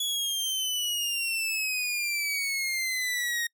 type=exponential sweep; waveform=sawtooth; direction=down; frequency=3400 to 1864.7 Hz; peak=-24 dBFS; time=0-3.47 s; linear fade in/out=5 ms; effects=noise-tail reverb RT60 0.1 s tail -26 dB re dry